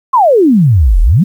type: exponential two-way sweep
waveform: sine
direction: down then up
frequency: 1109 to 36.92 to 214.9 Hz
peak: -4 dBFS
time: 0.13-1.24 s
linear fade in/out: 10 ms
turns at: 1.01 s
effects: 7-bit